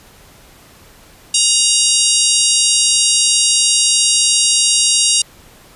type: harmonic tone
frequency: 943 Hz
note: A#5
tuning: 20 cents sharp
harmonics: 3 / 4 / 5 / 6 / 7 / 8 / 9 / 10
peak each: -19 / -19 / -19 / -19 / -19 / -19 / -19 / -19 dBFS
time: 1.34-5.22 s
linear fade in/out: 5 ms
effects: pink hiss -44 dBFS RMS until 5.75 s + resampled to 32000 Hz